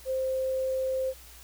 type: tone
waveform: sine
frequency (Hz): 523.3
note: C5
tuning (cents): 0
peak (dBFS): -26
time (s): 0.05-1.14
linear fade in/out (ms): 50
effects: added 60 Hz sine -51 dBFS peak until 1.43 s + white hiss -51 dBFS RMS until 1.43 s